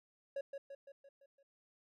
triangle tone with echo, 554.4 Hz, C#5, in tune, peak -35 dBFS, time 0.36-0.41 s, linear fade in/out 5 ms, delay 170 ms, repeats 6, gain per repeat -5 dB, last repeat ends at 1.43 s, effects none

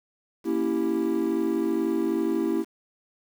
triangle chord, A# diminished seventh, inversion none, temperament equal, 233.1 / 277.2 / 329.6 / 392 Hz, A#3 / C#4 / E4 / G4, 0 / 0 / 0 / 0 cents, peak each -28 / -28 / -23 / -27 dBFS, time 0.44-2.65 s, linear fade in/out 50 ms, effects tanh soft clip ceiling -12 dBFS + 8-bit

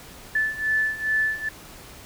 sine beating tone pair, 1746 / 1748.4 Hz, A6 / A6, -14 / -11 cents, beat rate 2.4 Hz, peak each -26 / -23 dBFS, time 0.35-1.49 s, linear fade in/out 5 ms, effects pink hiss -44 dBFS RMS until 2.05 s

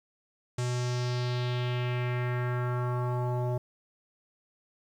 square tone with low-pass filter sweep, 123.47 Hz, B2, in tune, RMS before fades -30 dBFS, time 0.58-3.58 s, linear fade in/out 5 ms, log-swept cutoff 7700 to 700 Hz, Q 2.4, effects 10-bit

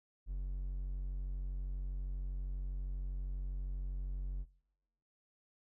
triangle tone, 46.25 Hz, F#1, in tune, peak -34 dBFS, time 0.26-4.46 s, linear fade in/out 50 ms, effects noise-tail reverb RT60 0.9 s tail -24 dB re dry

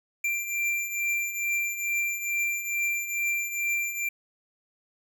square beating tone pair, 2362 / 2364.3 Hz, D7 / D7, +9 / +11 cents, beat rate 2.3 Hz, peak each -34 / -28 dBFS, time 0.24-4.09 s, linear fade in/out 5 ms, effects none

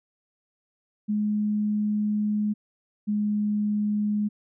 sine tone pair in turn, 210 / 208.9 Hz, G#3 / G#3, +19 / +10 cents, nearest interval unison, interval 9 cents, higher first, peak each -22 dBFS, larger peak neither, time 1.08-2.54 / 3.07-4.29 s, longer first, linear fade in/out 20 ms, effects none

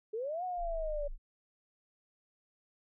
sine linear two-way sweep, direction up then down, 415.3 to 740 to 569 Hz, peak -34 dBFS, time 0.13-1.08 s, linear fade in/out 10 ms, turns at 0.44 s
sine tone, 26.15 Hz, G#0, 13 cents sharp, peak -37 dBFS, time 0.57-1.18 s, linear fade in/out 50 ms
effects none

